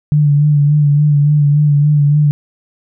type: tone with vibrato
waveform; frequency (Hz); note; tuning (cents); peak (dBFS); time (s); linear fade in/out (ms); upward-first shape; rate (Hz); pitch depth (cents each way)
sine; 146.83; D3; 0; -7; 0.12-2.31; 0; sine; 3.5; 37
effects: none